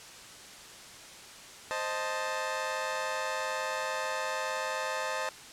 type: chord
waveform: 20% pulse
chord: A diminished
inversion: first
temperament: equal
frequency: 523.3 / 622.3 / 880 Hz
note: C5 / Eb5 / A5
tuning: 0 / 0 / 0 cents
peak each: -31 dBFS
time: 1.71-5.29 s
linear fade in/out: 0 ms
effects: white hiss -48 dBFS RMS until 5.52 s + low-pass 8000 Hz 12 dB/octave